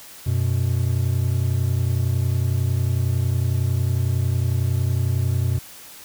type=tone pair together; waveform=triangle; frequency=92.5 / 123.47 Hz; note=F#2 / B2; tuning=0 / 0 cents; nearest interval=perfect fourth; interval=500 cents; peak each=-19 dBFS; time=0.26-5.59 s; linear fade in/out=10 ms; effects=white hiss -42 dBFS RMS until 6.04 s